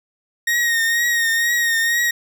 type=tone with vibrato; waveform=40% pulse; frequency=1864.7 Hz; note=A#6; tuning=in tune; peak=-15 dBFS; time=0.47-2.11 s; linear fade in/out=5 ms; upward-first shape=triangle; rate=2.1 Hz; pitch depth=45 cents each way; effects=none

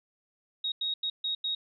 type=tone bursts at uneven times; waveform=sine; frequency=3768 Hz; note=A#7; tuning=18 cents sharp; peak=-28 dBFS; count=5; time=0.64-0.72 / 0.81-0.94 / 1.03-1.1 / 1.24-1.35 / 1.44-1.55 s; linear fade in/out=5 ms; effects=none

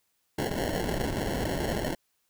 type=noise with sample-and-hold; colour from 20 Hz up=white; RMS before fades=-30 dBFS; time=0.38-1.95 s; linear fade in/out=5 ms; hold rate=1225 Hz; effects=white hiss -74 dBFS RMS until 2.29 s

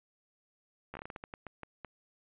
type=slowing click train; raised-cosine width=0.5 ms; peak=-27 dBFS; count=13; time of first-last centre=0.94-1.847 s; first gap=13 ms; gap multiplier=1.29; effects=resampled to 8000 Hz

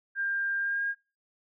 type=tone with pitch glide; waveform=sine; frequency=1597 to 1623 Hz; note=G6 to G#6; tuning=+32 to -40 cents; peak=-27 dBFS; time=0.15-0.95 s; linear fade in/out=50 ms; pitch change=+28 cents; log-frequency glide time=0.58-0.84 s; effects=noise-tail reverb RT60 0.3 s tail -25 dB re dry

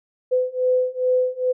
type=beating tone pair; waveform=sine; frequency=505 / 507.4 Hz; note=B4 / B4; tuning=+39 / +47 cents; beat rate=2.4 Hz; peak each=-21 / -20 dBFS; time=0.31-1.53 s; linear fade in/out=20 ms; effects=none

